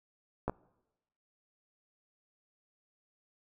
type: clicks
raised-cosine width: 1 ms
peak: -18 dBFS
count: 2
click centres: 0.48 / 0.496 s
effects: noise-tail reverb RT60 1.0 s tail -24 dB re dry